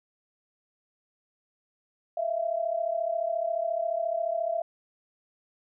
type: tone pair together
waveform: sine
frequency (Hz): 643.7 / 678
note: E5 / E5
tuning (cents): -41 / +49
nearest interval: minor second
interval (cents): 90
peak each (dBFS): -30 / -28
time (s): 2.17-4.62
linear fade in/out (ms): 5
effects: none